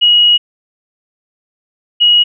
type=tone pair in turn; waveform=sine; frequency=2900 / 2900 Hz; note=F#7 / F#7; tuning=-35 / -35 cents; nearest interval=unison; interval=0 cents; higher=neither; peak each=-5 dBFS; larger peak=neither; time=0.01-0.38 / 2-2.24 s; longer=first; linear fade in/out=20 ms; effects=none